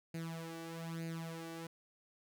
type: tone with flanger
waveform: sawtooth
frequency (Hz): 164.81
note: E3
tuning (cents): 0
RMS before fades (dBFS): -44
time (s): 0.14-1.67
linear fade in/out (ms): 5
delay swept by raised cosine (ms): 0.44 to 2.64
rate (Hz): 1.1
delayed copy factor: +0.75
effects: none